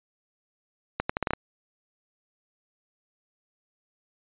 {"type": "accelerating click train", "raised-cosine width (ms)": 0.5, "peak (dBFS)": -10, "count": 7, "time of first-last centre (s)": [1, 1.335], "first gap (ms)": 95, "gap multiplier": 0.78, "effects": ["resampled to 8000 Hz"]}